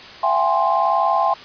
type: tone cluster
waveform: sine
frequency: 673 / 764 / 825 / 1049 Hz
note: E5 / G5 / G#5 / C6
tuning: +36 / -45 / -12 / +4 cents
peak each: -21 / -22 / -20 / -19 dBFS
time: 0.23-1.34 s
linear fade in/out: 5 ms
effects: white hiss -38 dBFS RMS until 1.44 s + resampled to 11025 Hz